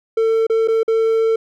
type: tone with dropouts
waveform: triangle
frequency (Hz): 448.7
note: A4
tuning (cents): +34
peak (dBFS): -11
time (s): 0.17-1.36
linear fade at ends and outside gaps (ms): 5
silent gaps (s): 0.468-0.498 / 0.676-0.683 / 0.832-0.879
effects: none